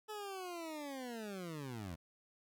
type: linear sweep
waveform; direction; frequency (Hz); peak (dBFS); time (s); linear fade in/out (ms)
20% pulse; down; 433.6 to 77.78; -38; 0.08-1.96; 20
effects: 13-bit